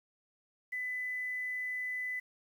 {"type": "tone", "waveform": "sine", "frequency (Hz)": 2002, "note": "B6", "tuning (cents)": 23, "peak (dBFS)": -34, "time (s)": [0.72, 2.2], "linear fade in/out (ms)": 10, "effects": ["10-bit"]}